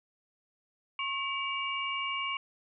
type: tone cluster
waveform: sine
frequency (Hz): 1087 / 2289 / 2820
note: C#6 / D7 / F7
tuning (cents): -34 / -45 / +16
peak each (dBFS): -35 / -35 / -36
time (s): 0.99-2.37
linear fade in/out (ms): 2
effects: none